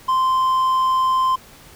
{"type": "tone", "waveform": "triangle", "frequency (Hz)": 1040, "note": "C6", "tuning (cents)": -11, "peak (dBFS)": -13, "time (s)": [0.08, 1.36], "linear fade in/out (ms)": 10, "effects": ["pink hiss -45 dBFS RMS until 1.75 s"]}